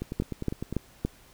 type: two click trains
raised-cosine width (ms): 3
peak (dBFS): -19 / -13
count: 8 / 4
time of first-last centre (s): 0.02-0.726 / 0.2-1.05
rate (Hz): 9.91 / 3.53
effects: pink hiss -56 dBFS RMS until 1.33 s